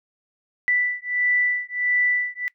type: beating tone pair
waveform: sine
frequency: 1975.5 / 1977 Hz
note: B6 / B6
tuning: 0 / +1 cents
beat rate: 1.5 Hz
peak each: -23 dBFS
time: 0.68-2.48 s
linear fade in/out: 0 ms
effects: noise-tail reverb RT60 0.1 s tail -21 dB re dry